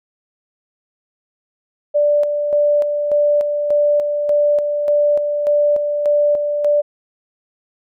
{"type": "tone with tremolo", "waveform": "sine", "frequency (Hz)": 587.3, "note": "D5", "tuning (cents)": 0, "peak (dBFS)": -11, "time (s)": [1.94, 6.82], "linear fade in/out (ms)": 20, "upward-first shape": "square", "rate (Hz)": 1.7, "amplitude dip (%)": 45, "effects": []}